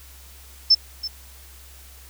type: tone with echo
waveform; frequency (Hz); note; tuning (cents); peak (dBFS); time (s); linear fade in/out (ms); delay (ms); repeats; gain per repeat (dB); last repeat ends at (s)
sine; 5290; E8; +5; -10; 0.7-0.75; 10; 330; 1; -15; 1.08
effects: added 66 Hz sine -45 dBFS peak until 2.09 s + white hiss -48 dBFS RMS until 2.09 s